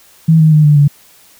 sine tone with pitch steps, 161.5 / 156.99 / 152.61 / 148.35 / 144.21 Hz, E3 / D#3 / D#3 / D3 / D3, -35 / +16 / -33 / +18 / -31 cents, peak -4 dBFS, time 0.28-0.88 s, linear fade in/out 10 ms, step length 120 ms, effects white hiss -45 dBFS RMS until 1.39 s

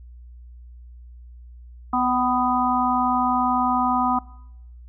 harmonic tone with a mistuned harmonic, 248.7 Hz, B3, 12 cents sharp, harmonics 1 / 3 / 4 / 5, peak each -24 / -24 / -24 / -24 dBFS, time 1.93-4.19 s, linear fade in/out 5 ms, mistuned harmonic 3, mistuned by +25 cents, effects noise-tail reverb RT60 0.8 s tail -22 dB re dry + added 60 Hz sine -40 dBFS peak until 4.88 s

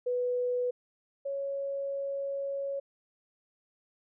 sine tone pair in turn, 493.9 / 554.4 Hz, B4 / C#5, 0 / 0 cents, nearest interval major second, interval 200 cents, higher second, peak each -27 / -31 dBFS, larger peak first, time 0.06-0.71 / 1.25-2.8 s, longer second, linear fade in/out 10 ms, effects none

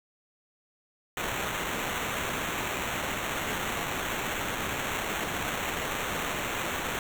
white noise with sample-and-hold, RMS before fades -32 dBFS, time 1.17-6.99 s, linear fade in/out 2 ms, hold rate 4900 Hz, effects none

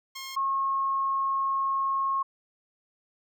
10% pulse / sine tone pair in turn, 1072 / 1085.1 Hz, C6 / C#6, +42 / -37 cents, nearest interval unison, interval 21 cents, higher second, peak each -28 / -24 dBFS, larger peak second, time 0.15-0.36 / 0.36-2.23 s, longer second, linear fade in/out 10 ms, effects none

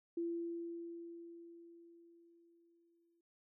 sine tone with exponential decay, 338.8 Hz, E4, 48 cents sharp, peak -35 dBFS, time 0.17-3.21 s, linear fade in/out 5 ms, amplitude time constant 660 ms, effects none

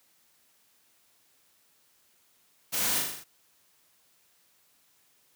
white noise with echo, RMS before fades -30 dBFS, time 2.72-3.01 s, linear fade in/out 20 ms, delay 39 ms, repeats 6, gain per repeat -3 dB, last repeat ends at 3.244 s, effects white hiss -66 dBFS RMS until 5.35 s + high-pass 80 Hz 12 dB/octave

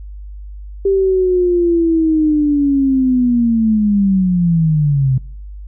sine linear sweep, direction down, 393.8 to 127.6 Hz, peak -10 dBFS, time 0.85-5.18 s, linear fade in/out 5 ms, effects noise-tail reverb RT60 0.5 s tail -24 dB re dry + added 50 Hz sine -28 dBFS peak until 5.67 s

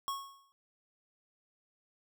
square tone with exponential decay, 1100 Hz, C#6, 14 cents flat, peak -32 dBFS, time 0.08-0.52 s, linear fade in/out 0 ms, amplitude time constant 95 ms, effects none

